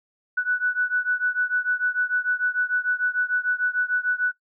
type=beating tone pair; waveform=sine; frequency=1480 / 1486.7 Hz; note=F#6 / F#6; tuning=0 / +8 cents; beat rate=6.7 Hz; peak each=-23 / -24 dBFS; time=0.37-4.32 s; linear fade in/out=10 ms; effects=noise-tail reverb RT60 0.1 s tail -18 dB re dry